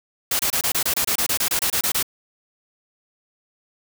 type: noise bursts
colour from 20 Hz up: white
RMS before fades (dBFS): -21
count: 16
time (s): 0.31-2.028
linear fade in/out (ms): 5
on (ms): 83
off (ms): 26
effects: none